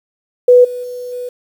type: tone with level steps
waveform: sine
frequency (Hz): 493.9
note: B4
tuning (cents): 0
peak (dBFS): -3 / -21 / -23 / -21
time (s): 0.48-1.29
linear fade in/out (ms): 5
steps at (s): 0.64 / 0.83 / 1.12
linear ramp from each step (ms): 10
effects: 7-bit